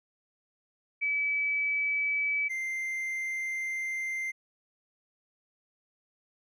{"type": "tone pair in turn", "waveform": ["sine", "triangle"], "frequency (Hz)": [2295, 2089], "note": ["D7", "C7"], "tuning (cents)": [-40, -3], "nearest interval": "major second", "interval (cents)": 163, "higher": "first", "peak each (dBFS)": [-26, -29], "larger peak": "first", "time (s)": [[1.01, 2.49], [2.49, 4.32]], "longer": "second", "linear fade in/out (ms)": 20, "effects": []}